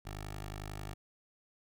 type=tone with notch filter; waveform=10% pulse; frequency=51.1 Hz; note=G#1; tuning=27 cents flat; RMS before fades=-43 dBFS; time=0.05-0.94 s; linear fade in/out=10 ms; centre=230 Hz; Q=1; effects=none